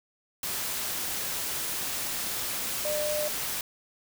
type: tone in noise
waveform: sine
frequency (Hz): 600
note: D5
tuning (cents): +37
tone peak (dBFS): -28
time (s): 2.85-3.28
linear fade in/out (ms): 2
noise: white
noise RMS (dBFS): -32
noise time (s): 0.43-3.61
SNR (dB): +1
effects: none